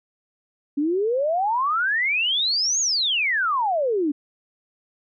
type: exponential two-way sweep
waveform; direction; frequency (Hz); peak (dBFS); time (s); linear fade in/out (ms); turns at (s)
sine; up then down; 277.2 to 6800 to 277.2; -19; 0.77-4.12; 10; 2.8
effects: none